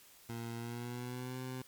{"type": "tone with pitch glide", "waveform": "20% pulse", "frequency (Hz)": [116.54, 128.56], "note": ["A#2", "C3"], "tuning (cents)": [0, -30], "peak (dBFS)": -35, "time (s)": [0.29, 1.62], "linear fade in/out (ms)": 5, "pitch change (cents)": 170, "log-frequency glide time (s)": [0.56, 1.39], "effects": ["white hiss -60 dBFS RMS until 1.67 s", "MP3 96 kbps"]}